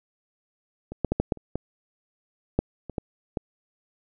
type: clicks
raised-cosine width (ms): 2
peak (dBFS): -22 / -9 / -9 / -8 / -8 / -30 / -14 / -7 / -22 / -14 / -13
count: 11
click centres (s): 0.92 / 1.047 / 1.12 / 1.2 / 1.322 / 1.373 / 1.556 / 2.59 / 2.897 / 2.982 / 3.372
effects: none